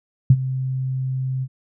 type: tone with ADSR envelope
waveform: sine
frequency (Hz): 130.81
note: C3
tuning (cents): 0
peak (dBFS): -5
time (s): 0.3-1.48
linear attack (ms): 4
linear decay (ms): 51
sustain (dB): -16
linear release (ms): 53
effects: none